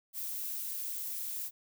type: noise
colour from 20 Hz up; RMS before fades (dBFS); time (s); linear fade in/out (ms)
violet; -38; 0.13-1.51; 50
effects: none